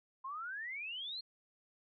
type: exponential sweep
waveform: sine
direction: up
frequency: 1031 to 4300 Hz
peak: -40 dBFS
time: 0.24-1.21 s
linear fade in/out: 10 ms
effects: none